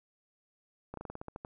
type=slowing click train; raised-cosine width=1 ms; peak=-27 dBFS; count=10; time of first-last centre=0.94-1.449 s; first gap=33 ms; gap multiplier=1.13; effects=none